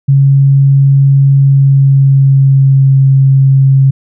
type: tone with pitch glide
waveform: sine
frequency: 137.8 to 135.28 Hz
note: C#3 to C#3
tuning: -10 to -42 cents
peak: -3 dBFS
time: 0.08-3.91 s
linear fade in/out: 10 ms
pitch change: -32 cents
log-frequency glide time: 1.37-2.99 s
effects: none